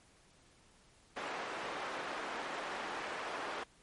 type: band-pass noise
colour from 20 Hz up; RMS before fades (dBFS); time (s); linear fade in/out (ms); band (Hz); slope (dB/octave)
white; -41; 1.16-3.64; 10; 330 to 1500; 12
effects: pink hiss -65 dBFS RMS until 3.82 s + MP3 48 kbps